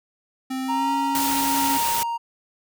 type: tone with pitch glide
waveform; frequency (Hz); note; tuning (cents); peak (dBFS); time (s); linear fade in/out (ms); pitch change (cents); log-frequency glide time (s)
square; 261.6 to 275.1; C4 to C#4; 0 to -13; -26; 0.5-1.78; 10; +87; 0.64-0.92
type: tone with tremolo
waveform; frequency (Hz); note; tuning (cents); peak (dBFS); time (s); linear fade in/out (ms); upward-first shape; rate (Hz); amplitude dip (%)
triangle; 932.3; A#5; 0; -19; 0.68-2.18; 20; triangle; 1.2; 30
type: noise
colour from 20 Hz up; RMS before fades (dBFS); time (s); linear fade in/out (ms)
white; -26; 1.15-2.03; 0
effects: none